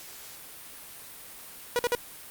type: tone bursts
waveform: sawtooth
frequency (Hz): 483.9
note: B4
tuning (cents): -35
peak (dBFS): -19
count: 3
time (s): 1.76-1.95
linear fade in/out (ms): 0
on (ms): 30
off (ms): 50
effects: white hiss -45 dBFS RMS until 2.3 s + Opus 48 kbps